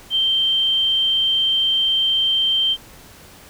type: tone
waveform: sine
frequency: 3136 Hz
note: G7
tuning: in tune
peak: -15 dBFS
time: 0.1-2.77 s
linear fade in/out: 50 ms
effects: pink hiss -44 dBFS RMS until 3.49 s